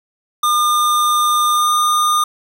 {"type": "tone with pitch glide", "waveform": "square", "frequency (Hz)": [1208, 1218.5], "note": ["D6", "D#6"], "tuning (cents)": [48, -37], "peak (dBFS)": -13, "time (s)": [0.43, 2.24], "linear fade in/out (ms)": 5, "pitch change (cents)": 15, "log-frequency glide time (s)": [1.52, 1.71], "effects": ["8-bit"]}